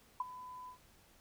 sine tone with ADSR envelope, 1003 Hz, B5, 26 cents sharp, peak -30 dBFS, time 0.2-0.78 s, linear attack 4 ms, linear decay 23 ms, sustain -16 dB, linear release 100 ms, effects pink hiss -65 dBFS RMS until 1.2 s

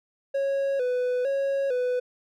triangle tone with vibrato, 523.3 Hz, C5, in tune, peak -21 dBFS, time 0.34-2 s, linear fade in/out 10 ms, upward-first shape square, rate 1.1 Hz, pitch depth 87 cents each way, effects none

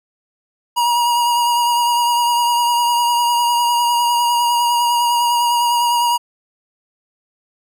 square tone with vibrato, 954 Hz, A#5, 40 cents sharp, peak -14 dBFS, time 0.76-6.18 s, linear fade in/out 20 ms, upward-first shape sine, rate 9.9 Hz, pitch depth 20 cents each way, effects none

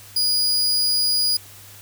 40% pulse tone, 4900 Hz, D#8, 27 cents flat, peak -16 dBFS, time 0.16-1.37 s, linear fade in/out 5 ms, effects added 100 Hz sine -48 dBFS peak until 1.81 s + white hiss -44 dBFS RMS until 1.81 s

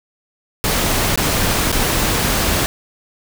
pink noise with dropouts, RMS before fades -17 dBFS, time 0.64-2.66 s, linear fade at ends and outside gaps 0 ms, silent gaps 1.158-1.175 / 1.717-1.726 s, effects none

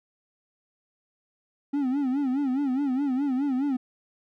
triangle tone with vibrato, 270.3 Hz, C#4, 44 cents flat, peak -21 dBFS, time 1.73-3.77 s, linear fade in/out 10 ms, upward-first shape sine, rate 4.8 Hz, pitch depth 130 cents each way, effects none

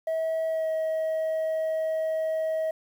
sine tone with pitch glide, 645 to 637.2 Hz, E5 to D#5, -38 to +41 cents, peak -22 dBFS, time 0.07-2.71 s, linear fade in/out 5 ms, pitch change -21 cents, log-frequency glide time 0.47-0.7 s, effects tanh soft clip ceiling -24 dBFS + 9-bit

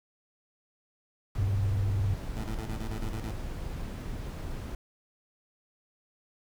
brown noise, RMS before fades -36 dBFS, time 1.35-4.75 s, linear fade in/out 2 ms
sine tone with vibrato, 98 Hz, G2, in tune, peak -25 dBFS, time 1.38-2.14 s, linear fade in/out 5 ms, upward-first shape square, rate 20 Hz, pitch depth 150 cents each way
20% pulse tone bursts, 110 Hz, A2, in tune, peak -31 dBFS, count 9, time 2.36-3.315 s, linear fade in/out 10 ms, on 83 ms, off 26 ms
effects none

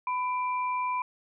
sine tone pair together, 1000 / 2363 Hz, B5 / D7, +21 / +10 cents, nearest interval octave + minor third, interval 1489 cents, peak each -27 / -37 dBFS, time 0.07-1.02 s, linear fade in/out 2 ms, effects none

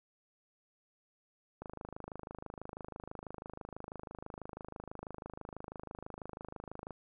click train, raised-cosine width 1 ms, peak -29 dBFS, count 139, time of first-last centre 1.62-6.907 s, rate 26.1 Hz, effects none

